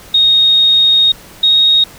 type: tone pair in turn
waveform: sine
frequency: 3726 / 3747 Hz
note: A#7 / A#7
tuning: -2 / +8 cents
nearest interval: unison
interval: 10 cents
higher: second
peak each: -6 / -6 dBFS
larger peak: neither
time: 0.14-1.12 / 1.43-1.84 s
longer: first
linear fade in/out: 5 ms
effects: pink hiss -37 dBFS RMS until 1.98 s